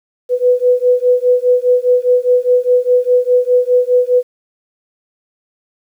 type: beating tone pair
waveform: sine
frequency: 493.9 / 498.8 Hz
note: B4 / B4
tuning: 0 / +17 cents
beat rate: 4.9 Hz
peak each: -12 / -12 dBFS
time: 0.29-4.23 s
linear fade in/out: 50 ms
effects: 8-bit